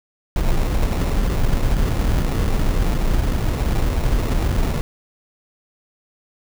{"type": "noise with sample-and-hold", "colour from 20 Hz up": "brown", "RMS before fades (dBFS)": -18, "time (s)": [0.36, 4.81], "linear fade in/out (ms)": 2, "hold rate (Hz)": 1575, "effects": []}